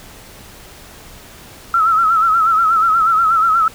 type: tone with vibrato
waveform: sine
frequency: 1318.5 Hz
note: E6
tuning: in tune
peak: -10 dBFS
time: 1.74-3.68 s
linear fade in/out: 2 ms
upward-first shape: sine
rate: 8.3 Hz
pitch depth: 73 cents each way
effects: pink hiss -39 dBFS RMS until 3.74 s